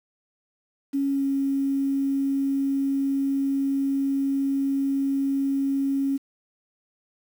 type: tone with pitch glide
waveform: sine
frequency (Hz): 277.2 to 274.3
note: C#4 to C#4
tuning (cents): 0 to -18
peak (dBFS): -21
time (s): 0.93-6.18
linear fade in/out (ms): 20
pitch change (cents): -18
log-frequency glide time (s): 1.09-1.24
effects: 8-bit